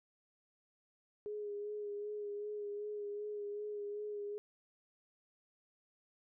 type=tone with vibrato; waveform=sine; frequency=414.6 Hz; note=G#4; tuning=3 cents flat; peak=-39 dBFS; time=1.26-4.38 s; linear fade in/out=0 ms; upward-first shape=sine; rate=2.6 Hz; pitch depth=26 cents each way; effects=none